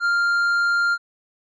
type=tone with tanh clipping; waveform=sine; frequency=1396.9 Hz; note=F6; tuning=in tune; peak=-18 dBFS; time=0-0.98 s; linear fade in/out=50 ms; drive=6 dB; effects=none